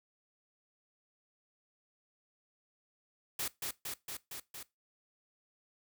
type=noise with echo; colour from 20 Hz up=white; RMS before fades=-36 dBFS; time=3.39-3.48 s; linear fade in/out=5 ms; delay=230 ms; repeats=5; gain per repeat=-2 dB; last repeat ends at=4.63 s; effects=noise-tail reverb RT60 0.2 s tail -19 dB re dry + high-pass 60 Hz 12 dB/octave